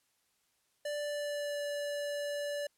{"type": "tone with pitch glide", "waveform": "square", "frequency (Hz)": [587.3, 579.9], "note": ["D5", "D5"], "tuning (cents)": [0, -22], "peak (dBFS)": -35, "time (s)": [0.85, 2.67], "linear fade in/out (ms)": 5, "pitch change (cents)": -22, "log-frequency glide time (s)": [0.96, 1.63], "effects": ["white hiss -75 dBFS RMS until 2.77 s", "low-pass 12000 Hz 12 dB/octave"]}